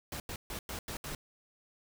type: noise bursts at uneven times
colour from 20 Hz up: pink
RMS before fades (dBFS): -40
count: 6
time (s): 0.12-0.2 / 0.29-0.36 / 0.5-0.59 / 0.69-0.79 / 0.88-0.97 / 1.04-1.15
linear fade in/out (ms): 2
effects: none